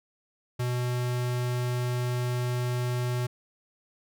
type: tone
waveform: square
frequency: 123.47 Hz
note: B2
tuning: in tune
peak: -27 dBFS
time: 0.59-3.27 s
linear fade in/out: 10 ms
effects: none